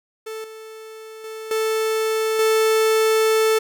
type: tone with level steps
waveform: 45% pulse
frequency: 440 Hz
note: A4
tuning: in tune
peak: -29 / -36 / -31 / -19 / -15 dBFS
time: 0.26-3.59 s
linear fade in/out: 10 ms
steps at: 0.44 / 1.24 / 1.51 / 2.39 s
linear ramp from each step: 2 ms
effects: none